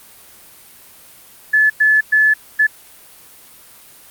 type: tone bursts at uneven times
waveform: sine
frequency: 1727 Hz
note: A6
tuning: 33 cents flat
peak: -9 dBFS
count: 4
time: 1.53-1.7 / 1.8-2.01 / 2.12-2.34 / 2.59-2.67 s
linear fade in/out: 10 ms
effects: white hiss -43 dBFS RMS until 4.1 s + Opus 32 kbps